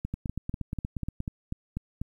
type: two click trains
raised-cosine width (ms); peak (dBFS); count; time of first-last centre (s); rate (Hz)
5; -19 / -19; 9 / 10; 0.05-2.016 / 0.14-1.204; 4.07 / 8.46
effects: 10-bit